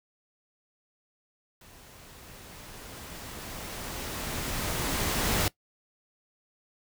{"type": "noise with level ramp", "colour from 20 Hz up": "pink", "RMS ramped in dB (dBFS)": [-53, -26], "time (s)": [1.61, 5.48], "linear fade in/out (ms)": 2, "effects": ["noise-tail reverb RT60 0.1 s tail -20 dB re dry"]}